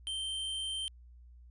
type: tone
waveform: square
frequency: 3127 Hz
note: G7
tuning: 5 cents flat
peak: -35 dBFS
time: 0.07-0.88 s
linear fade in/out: 0 ms
effects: added 60 Hz sine -52 dBFS peak until 1.5 s + resampled to 24000 Hz